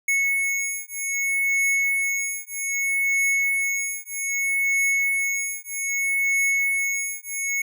square beating tone pair, 2200 / 2200.63 Hz, C#7 / C#7, -14 / -13 cents, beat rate 0.63 Hz, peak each -25 dBFS, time 0.08-7.62 s, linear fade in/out 5 ms, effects none

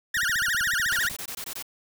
40% pulse tone with vibrato, 1635 Hz, G#6, 28 cents flat, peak -22 dBFS, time 0.14-1.09 s, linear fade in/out 5 ms, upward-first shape sine, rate 14 Hz, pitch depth 270 cents each way
click train, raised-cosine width 5 ms, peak -32 dBFS, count 16, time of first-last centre 0.17-1.113 s, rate 15.9 Hz
white noise bursts, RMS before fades -35 dBFS, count 8, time 0.91-1.626 s, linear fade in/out 5 ms, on 72 ms, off 20 ms
effects none

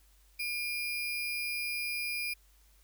sine tone with sample-and-hold, 2400 Hz, D7, 37 cents sharp, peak -32 dBFS, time 0.39-2.34 s, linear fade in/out 10 ms, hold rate 7350 Hz, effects added 50 Hz sine -61 dBFS peak until 2.83 s + white hiss -67 dBFS RMS until 2.83 s

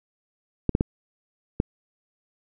clicks, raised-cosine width 3 ms, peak -7 dBFS, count 4, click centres 0.693 / 0.751 / 0.809 / 1.601 s, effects none

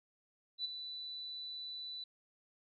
sine tone with ADSR envelope, 3978 Hz, B7, 12 cents sharp, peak -33 dBFS, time 0.58-2.04 s, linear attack 67 ms, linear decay 15 ms, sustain -9 dB, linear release 4 ms, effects none

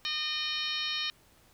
harmonic tone with a mistuned harmonic, 610 Hz, D#5, 34 cents flat, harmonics 2 / 3 / 4 / 5 / 6 / 7 / 8 / 9, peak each -44 / -41 / -39 / -36 / -35 / -38 / -47 / -42 dBFS, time 0.05-1.1 s, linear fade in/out 0 ms, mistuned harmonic 6, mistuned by +40 cents, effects pink hiss -62 dBFS RMS until 1.53 s

